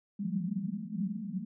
white band-pass noise, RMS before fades -35 dBFS, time 0.19-1.45 s, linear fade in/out 5 ms, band 170 to 220 Hz, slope 96 dB/octave, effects none

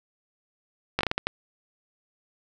slowing click train, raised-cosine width 0.3 ms, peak -8 dBFS, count 7, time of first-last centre 0.99-1.27 s, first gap 18 ms, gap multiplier 1.38, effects none

